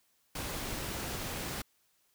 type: noise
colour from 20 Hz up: pink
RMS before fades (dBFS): -38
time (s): 0.35-1.62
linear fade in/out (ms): 5
effects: white hiss -72 dBFS RMS until 2.14 s